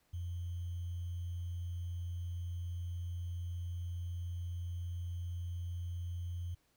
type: tone with sample-and-hold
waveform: sine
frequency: 87.31 Hz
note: F2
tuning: in tune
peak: -37 dBFS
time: 0.13-6.55 s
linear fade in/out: 10 ms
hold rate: 3150 Hz
effects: pink hiss -74 dBFS RMS until 6.76 s